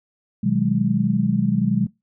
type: chord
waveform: sine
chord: G# minor seventh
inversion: first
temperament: just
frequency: 124.59 / 155.74 / 186.89 / 207.7 Hz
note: B2 / D#3 / F#3 / G#3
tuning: +16 / +2 / +18 / 0 cents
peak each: -25 / -25 / -21 / -20 dBFS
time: 0.43-1.87 s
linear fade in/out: 10 ms
effects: noise-tail reverb RT60 0.2 s tail -21 dB re dry